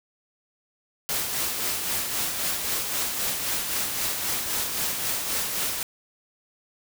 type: noise with tremolo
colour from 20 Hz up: white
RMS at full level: -26 dBFS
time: 1.09-5.83 s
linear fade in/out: 0 ms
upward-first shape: sine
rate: 3.8 Hz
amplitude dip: 40%
effects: none